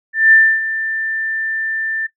sine tone with ADSR envelope, 1780 Hz, A6, 20 cents sharp, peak -5 dBFS, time 0.13-2.07 s, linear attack 190 ms, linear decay 280 ms, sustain -13 dB, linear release 12 ms, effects noise-tail reverb RT60 0.1 s tail -18 dB re dry

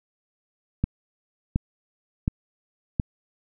click train, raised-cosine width 5 ms, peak -9 dBFS, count 4, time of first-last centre 0.84-2.998 s, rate 1.39 Hz, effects none

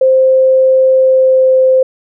sine tone with pitch glide, 523.3 to 520.3 Hz, C5 to C5, 0 to -10 cents, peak -5 dBFS, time 0.01-1.83 s, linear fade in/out 5 ms, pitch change -10 cents, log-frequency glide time 0.94-1.56 s, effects none

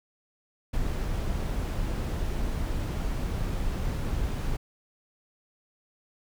brown noise, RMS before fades -29 dBFS, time 0.73-4.57 s, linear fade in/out 10 ms, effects none

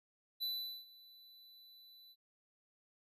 square tone with ADSR envelope, 3987 Hz, B7, 16 cents sharp, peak -36 dBFS, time 0.4-2.16 s, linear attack 29 ms, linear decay 420 ms, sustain -22 dB, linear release 50 ms, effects resampled to 32000 Hz

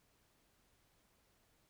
silence, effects pink hiss -74 dBFS RMS until 1.69 s

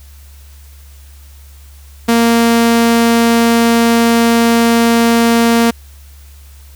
sawtooth tone, 232.2 Hz, A#3, 7 cents flat, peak -4 dBFS, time 2.08-5.71 s, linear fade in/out 10 ms, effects added 70 Hz sine -35 dBFS peak until 6.75 s + white hiss -46 dBFS RMS until 6.75 s

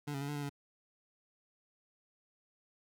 25% pulse tone with pitch steps, 146.1 / 138.1 / 141.8 / 147 / 144.6 / 141.9 Hz, D3 / C#3 / C#3 / D3 / D3 / C#3, -9 / -6 / +40 / +2 / -27 / +41 cents, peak -33 dBFS, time 0.07-0.496 s, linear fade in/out 10 ms, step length 71 ms, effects none

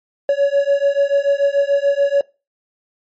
triangle beating tone pair, 559 / 565.9 Hz, C#5 / C#5, +14 / +36 cents, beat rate 6.9 Hz, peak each -14 dBFS, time 0.29-2.21 s, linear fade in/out 2 ms, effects noise-tail reverb RT60 0.3 s tail -23 dB re dry + MP3 32 kbps

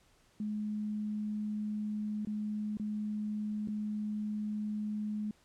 sine tone with dropouts, 211.2 Hz, G#3, 29 cents sharp, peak -33 dBFS, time 0.4-5.31 s, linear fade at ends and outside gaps 2 ms, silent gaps 2.25-2.271 / 2.771-2.797 / 3.675-3.684 s, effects pink hiss -67 dBFS RMS until 5.44 s + low-pass 10000 Hz 12 dB/octave

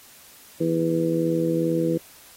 harmonic tone, 82.41 Hz, E2, in tune, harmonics 2 / 3 / 4 / 5 / 6, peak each -26 / -33 / -23 / -33 / -25 dBFS, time 0.6-1.98 s, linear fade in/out 10 ms, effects white hiss -49 dBFS RMS until 2.36 s + AAC 48 kbps

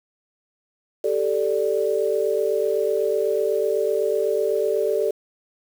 sine chord, G suspended second, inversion none, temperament equal, 392 / 440 / 587.3 Hz, G4 / A4 / D5, 0 / 0 / 0 cents, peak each -24 / -22 / -24 dBFS, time 1.04-5.11 s, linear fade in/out 5 ms, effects 7-bit

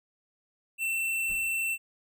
square tone, 2687 Hz, E7, 33 cents sharp, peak -28 dBFS, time 0.78-1.78 s, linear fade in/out 50 ms
brown noise with exponential decay, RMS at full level -43 dBFS, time 1.29-1.72 s, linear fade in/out 1 ms, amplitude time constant 92 ms
effects none

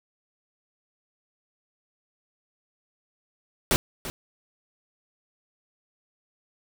pink noise with echo, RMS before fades -21 dBFS, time 3.71-3.76 s, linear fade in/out 0 ms, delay 340 ms, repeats 1, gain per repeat -13 dB, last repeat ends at 4.1 s, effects none

